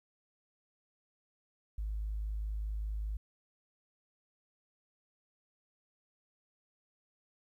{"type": "tone", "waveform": "sine", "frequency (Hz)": 52.5, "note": "G#1", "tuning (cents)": 19, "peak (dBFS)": -33, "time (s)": [1.78, 3.17], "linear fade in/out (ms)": 5, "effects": ["tanh soft clip ceiling -29 dBFS", "12-bit"]}